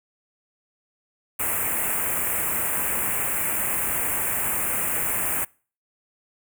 white band-stop noise, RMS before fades -25 dBFS, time 1.39-5.45 s, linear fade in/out 10 ms, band 2600 to 7900 Hz, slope 48 dB/octave, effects noise-tail reverb RT60 0.4 s tail -25 dB re dry

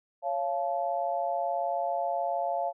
sine chord, Db augmented, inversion none, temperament just, 554.4 / 693 / 866.2 Hz, Db5 / F5 / A5, 0 / -14 / -27 cents, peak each -33 / -29 / -34 dBFS, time 0.22-2.73 s, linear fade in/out 50 ms, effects none

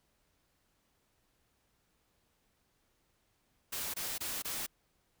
white noise bursts, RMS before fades -38 dBFS, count 4, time 3.72-4.666 s, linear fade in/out 10 ms, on 220 ms, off 22 ms, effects pink hiss -75 dBFS RMS until 5.2 s

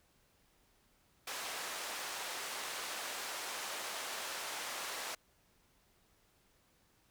pink band-pass noise, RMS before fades -42 dBFS, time 1.27-5.15 s, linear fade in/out 5 ms, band 670 to 11000 Hz, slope 12 dB/octave, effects pink hiss -71 dBFS RMS until 7.1 s

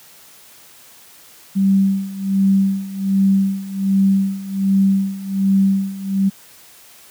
sine tone with tremolo, 194.6 Hz, G3, 12 cents flat, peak -10 dBFS, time 1.55-6.3 s, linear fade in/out 20 ms, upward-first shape sine, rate 1.3 Hz, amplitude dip 85%, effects white hiss -45 dBFS RMS until 7.1 s + high-pass 80 Hz 12 dB/octave

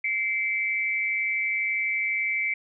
sine tone pair together, 2093 / 2305 Hz, C7 / D7, 0 / -33 cents, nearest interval major second, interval 167 cents, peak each -27 / -26 dBFS, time 0.04-2.54 s, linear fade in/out 5 ms, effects none

